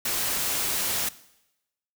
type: noise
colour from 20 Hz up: white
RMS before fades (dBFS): -27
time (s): 0.05-1.09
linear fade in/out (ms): 5
effects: noise-tail reverb RT60 0.9 s tail -18 dB re dry